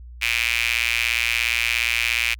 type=tone with high-pass filter; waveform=sawtooth; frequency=117.1 Hz; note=A#2; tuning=8 cents sharp; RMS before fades=-22 dBFS; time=0.21-2.35 s; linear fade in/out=20 ms; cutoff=2400 Hz; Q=5.8; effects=added 60 Hz sine -37 dBFS peak until 2.39 s